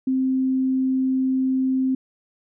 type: tone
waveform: sine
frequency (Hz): 261.6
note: C4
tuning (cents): 0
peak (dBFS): -18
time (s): 0.07-1.95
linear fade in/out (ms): 5
effects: none

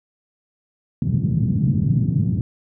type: band-pass noise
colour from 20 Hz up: pink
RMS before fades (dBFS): -19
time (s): 1.02-2.41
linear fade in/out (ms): 2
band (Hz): 110 to 190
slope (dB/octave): 24
effects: none

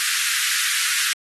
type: high-pass noise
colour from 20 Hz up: pink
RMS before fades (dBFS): -22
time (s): 0-1.13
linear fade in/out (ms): 0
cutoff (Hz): 1400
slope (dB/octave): 48
effects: AAC 32 kbps

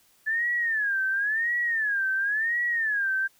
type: tone with vibrato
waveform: sine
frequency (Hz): 1726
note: A6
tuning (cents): -34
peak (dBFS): -23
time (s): 0.26-3.28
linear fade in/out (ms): 20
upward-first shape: sine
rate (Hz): 0.95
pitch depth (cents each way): 190
effects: white hiss -62 dBFS RMS until 3.39 s

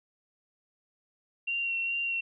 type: tone with vibrato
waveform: sine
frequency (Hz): 2747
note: F7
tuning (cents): -29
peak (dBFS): -28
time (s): 1.47-2.21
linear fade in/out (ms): 10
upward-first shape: sine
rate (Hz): 2.4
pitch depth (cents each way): 18
effects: none

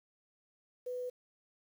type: tone with quantisation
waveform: sine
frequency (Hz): 497.6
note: B4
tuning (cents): +13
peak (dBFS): -36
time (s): 0.86-1.1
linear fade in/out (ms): 10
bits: 10
effects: none

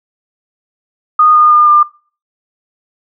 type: tone with pitch steps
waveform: sine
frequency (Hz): 1232 / 1220.7 / 1209.4 / 1198.3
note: D#6 / D#6 / D#6 / D6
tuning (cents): -17 / -33 / -50 / +34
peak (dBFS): -4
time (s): 1.19-1.83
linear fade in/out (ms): 5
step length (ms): 160
effects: noise-tail reverb RT60 0.4 s tail -23 dB re dry

